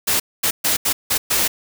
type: noise bursts at uneven times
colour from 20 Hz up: white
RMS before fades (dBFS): -18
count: 6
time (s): 0.07-0.2 / 0.43-0.51 / 0.64-0.77 / 0.85-0.93 / 1.1-1.18 / 1.3-1.48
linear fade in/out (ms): 10
effects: none